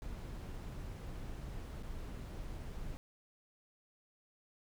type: noise with dropouts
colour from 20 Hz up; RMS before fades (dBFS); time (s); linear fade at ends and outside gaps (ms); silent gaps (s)
brown; -44; 0.02-2.97; 0; 1.826-1.832
effects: none